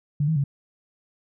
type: tone with pitch steps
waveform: sine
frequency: 146.2 / 159.3 / 140.1 Hz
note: D3 / D#3 / C#3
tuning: -7 / +41 / +19 cents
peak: -19 dBFS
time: 0.2-0.44 s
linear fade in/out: 5 ms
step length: 80 ms
effects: none